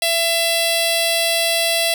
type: tone with notch filter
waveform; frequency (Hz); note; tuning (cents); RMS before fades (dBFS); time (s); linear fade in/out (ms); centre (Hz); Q
10% pulse; 670; E5; +28; -18; 0.02-1.94; 2; 1400; 0.61
effects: none